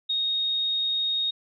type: tone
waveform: sine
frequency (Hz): 3729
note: A#7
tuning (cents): 0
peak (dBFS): -23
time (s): 0.09-1.31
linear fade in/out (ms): 10
effects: none